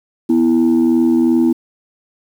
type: tone pair together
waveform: sine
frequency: 246.9 / 329.6 Hz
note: B3 / E4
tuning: 0 / 0 cents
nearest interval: perfect fourth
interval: 500 cents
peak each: -11 dBFS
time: 0.29-1.53 s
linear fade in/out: 10 ms
effects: tanh soft clip ceiling -6 dBFS + 7-bit